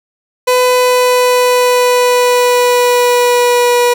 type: tone with pitch glide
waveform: 30% pulse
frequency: 501 to 485.6 Hz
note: B4 to B4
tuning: +25 to -29 cents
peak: -5 dBFS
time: 0.47-3.94 s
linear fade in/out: 10 ms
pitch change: -54 cents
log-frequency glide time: 0.61-3.78 s
effects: none